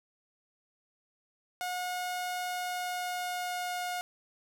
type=tone with pitch glide; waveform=sawtooth; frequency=723 to 718 Hz; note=F#5 to F5; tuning=-40 to +48 cents; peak=-29 dBFS; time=1.61-4.01 s; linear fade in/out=0 ms; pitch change=-12 cents; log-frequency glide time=2.44-3.85 s; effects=none